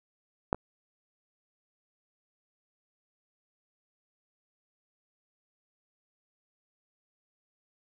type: clicks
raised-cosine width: 1 ms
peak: -9 / -25 dBFS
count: 2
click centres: 0.529 / 0.546 s
effects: none